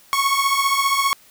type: beating tone pair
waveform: sawtooth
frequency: 1096 / 1111 Hz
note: C#6 / C#6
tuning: -20 / +4 cents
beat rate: 15 Hz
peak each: -16 dBFS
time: 0.13-1.13 s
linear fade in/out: 0 ms
effects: white hiss -51 dBFS RMS until 1.3 s